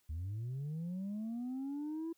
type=linear sweep; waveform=sine; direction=up; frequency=73.42 to 334.4 Hz; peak=-35 dBFS; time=0.09-2.13 s; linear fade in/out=10 ms; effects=tanh soft clip ceiling -36 dBFS + white hiss -75 dBFS RMS until 2.17 s